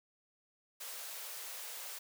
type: high-pass noise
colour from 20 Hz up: white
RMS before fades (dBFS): -45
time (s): 0.8-1.99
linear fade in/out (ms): 10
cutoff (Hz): 430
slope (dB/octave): 48
effects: none